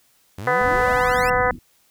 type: exponential sweep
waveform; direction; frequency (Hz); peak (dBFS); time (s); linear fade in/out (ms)
sawtooth; up; 89.2 to 2800; -26; 0.38-1.3; 5
type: harmonic tone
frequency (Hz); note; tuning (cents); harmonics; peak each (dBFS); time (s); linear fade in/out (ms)
249.6; B3; +19; 2 / 3 / 4 / 5 / 6 / 7 / 8; -21 / -23 / -24 / -25 / -26 / -26 / -27; 0.47-1.51; 2
type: low-pass noise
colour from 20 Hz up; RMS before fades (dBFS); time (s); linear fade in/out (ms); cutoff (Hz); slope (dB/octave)
pink; -31; 0.6-1.59; 10; 300; 48
effects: white hiss -60 dBFS RMS until 1.9 s